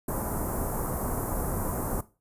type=band-stop noise; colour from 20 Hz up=pink; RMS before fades=-30 dBFS; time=0.08-2.01 s; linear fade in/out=5 ms; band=1200 to 9600 Hz; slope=24 dB/octave; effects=noise-tail reverb RT60 0.3 s tail -17 dB re dry + resampled to 32000 Hz